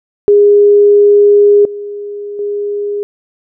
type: tone with level steps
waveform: sine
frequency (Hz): 409.9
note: G#4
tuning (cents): -23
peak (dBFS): -3 / -20 / -14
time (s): 0.28-3.03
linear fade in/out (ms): 0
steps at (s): 1.65 / 2.39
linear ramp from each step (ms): 2
effects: none